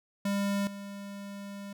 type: tone with level steps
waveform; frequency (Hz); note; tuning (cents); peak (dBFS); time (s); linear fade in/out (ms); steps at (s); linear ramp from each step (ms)
square; 200; G3; +35; -28 / -40; 0.25-1.73; 5; 0.67; 2
effects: none